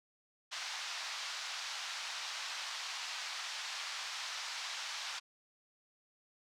white band-pass noise, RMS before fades -42 dBFS, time 0.51-5.2 s, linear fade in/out 20 ms, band 800 to 5600 Hz, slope 24 dB/octave, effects none

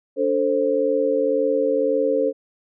sine tone cluster, 290 / 446.1 / 528 Hz, D4 / A4 / C5, -22 / +24 / +16 cents, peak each -25 / -21 / -20 dBFS, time 0.16-2.33 s, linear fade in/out 50 ms, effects none

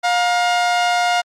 sawtooth tone pair together, 710 / 947.7 Hz, F5 / A#5, +28 / +28 cents, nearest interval perfect fourth, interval 500 cents, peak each -11 / -23 dBFS, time 0.03-1.22 s, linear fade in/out 20 ms, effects low-pass 6000 Hz 12 dB/octave + Opus 48 kbps

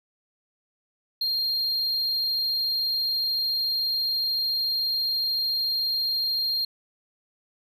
triangle tone, 4209 Hz, C8, 9 cents sharp, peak -22 dBFS, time 1.21-6.65 s, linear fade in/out 5 ms, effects none

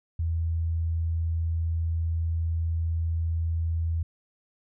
sine tone, 82.41 Hz, E2, in tune, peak -24 dBFS, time 0.19-4.03 s, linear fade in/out 5 ms, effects none

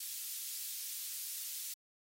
white high-pass noise, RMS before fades -42 dBFS, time 0-1.74 s, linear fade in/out 5 ms, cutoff 3900 Hz, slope 12 dB/octave, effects AAC 48 kbps

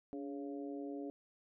harmonic tone with a mistuned harmonic, 138.59 Hz, C#3, in tune, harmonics 2 / 3 / 4 / 5, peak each -42 / -47 / -51 / -54 dBFS, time 0.13-1.1 s, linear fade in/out 0 ms, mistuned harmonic 2, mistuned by +55 cents, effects none

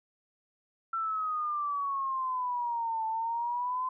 sine exponential two-way sweep, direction down then up, 1348 to 882 to 1031 Hz, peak -29 dBFS, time 0.93-3.89 s, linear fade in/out 5 ms, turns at 3.06 s, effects none

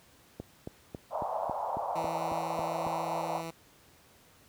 click train, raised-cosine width 2 ms, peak -24 dBFS, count 10, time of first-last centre 0.4-2.866 s, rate 3.65 Hz
white band-pass noise, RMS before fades -34 dBFS, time 1.1-3.43 s, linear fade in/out 50 ms, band 570 to 970 Hz, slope 48 dB/octave
10% pulse tone, 164.8 Hz, E3, in tune, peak -29 dBFS, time 1.95-3.51 s, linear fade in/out 10 ms
effects pink hiss -60 dBFS RMS until 4.48 s + high-pass 60 Hz 12 dB/octave

